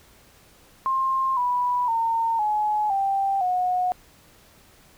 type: tone with pitch steps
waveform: sine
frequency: 1060 / 983.3 / 912.2 / 846.2 / 785 / 728.2 Hz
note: C6 / B5 / A#5 / G#5 / G5 / F#5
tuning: +22 / -8 / -38 / +32 / +2 / -28 cents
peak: -20 dBFS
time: 0.86-3.92 s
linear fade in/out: 0 ms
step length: 510 ms
effects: pink hiss -54 dBFS RMS until 4.97 s